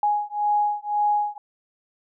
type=beating tone pair; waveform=sine; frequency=830.6 / 832.5 Hz; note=G#5 / G#5; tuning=0 / +4 cents; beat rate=1.9 Hz; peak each=-23 dBFS; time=0.03-1.38 s; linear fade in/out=2 ms; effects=none